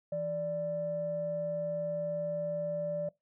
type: tone pair together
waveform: sine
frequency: 164.81 / 587.3 Hz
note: E3 / D5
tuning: 0 / 0 cents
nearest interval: octave + minor seventh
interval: 2200 cents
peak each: -40 / -31 dBFS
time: 0.12-3.09 s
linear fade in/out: 5 ms
effects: noise-tail reverb RT60 0.2 s tail -23 dB re dry + tanh soft clip ceiling -24 dBFS